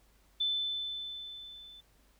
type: tone with level ramp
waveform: sine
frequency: 3520 Hz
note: A7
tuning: in tune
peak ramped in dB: -27 to -50 dBFS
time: 0.4-1.81 s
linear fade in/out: 10 ms
effects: added 50 Hz sine -65 dBFS peak until 2.19 s + pink hiss -68 dBFS RMS until 2.19 s